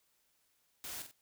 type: noise with echo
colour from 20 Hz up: white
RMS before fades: -44 dBFS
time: 0.84-1.02 s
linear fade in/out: 0 ms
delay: 46 ms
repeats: 2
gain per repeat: -7 dB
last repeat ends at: 1.112 s
effects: white hiss -75 dBFS RMS until 1.21 s